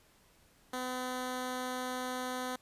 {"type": "tone", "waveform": "10% pulse", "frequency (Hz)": 253.3, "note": "B3", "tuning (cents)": 44, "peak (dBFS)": -27, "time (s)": [0.73, 2.56], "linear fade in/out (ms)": 5, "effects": ["pink hiss -65 dBFS RMS until 2.61 s", "resampled to 32000 Hz"]}